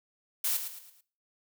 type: noise with echo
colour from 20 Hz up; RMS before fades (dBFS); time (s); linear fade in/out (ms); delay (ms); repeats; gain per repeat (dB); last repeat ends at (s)
blue; -29; 0.44-0.57; 5; 110; 4; -8; 1.01
effects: noise-tail reverb RT60 0.4 s tail -18 dB re dry